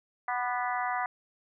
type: harmonic tone with a mistuned harmonic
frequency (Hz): 246.9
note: B3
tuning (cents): 0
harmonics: 3 / 4 / 5 / 6 / 7 / 8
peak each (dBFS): -32 / -34 / -36 / -39 / -40 / -38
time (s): 0.28-1.06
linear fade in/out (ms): 2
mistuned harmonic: 5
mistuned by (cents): -31
effects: none